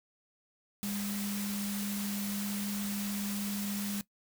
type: tone in noise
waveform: sine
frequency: 202.8 Hz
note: G#3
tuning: 41 cents flat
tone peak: -34 dBFS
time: 0.83-4.01 s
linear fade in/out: 0 ms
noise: white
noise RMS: -40 dBFS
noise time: 0.83-4.01 s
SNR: +3 dB
effects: noise-tail reverb RT60 0.1 s tail -19 dB re dry